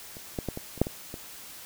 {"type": "clicks", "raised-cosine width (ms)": 2, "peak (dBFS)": [-30, -16, -16, -21, -29, -7, -20, -24], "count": 8, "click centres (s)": [0.169, 0.388, 0.487, 0.574, 0.777, 0.816, 0.869, 1.141], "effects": ["white hiss -45 dBFS RMS until 1.65 s"]}